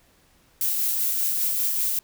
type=noise with tremolo; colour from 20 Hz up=violet; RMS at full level=-23 dBFS; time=0.61-1.99 s; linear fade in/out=2 ms; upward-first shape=sine; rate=5.1 Hz; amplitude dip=25%; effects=pink hiss -60 dBFS RMS until 2.03 s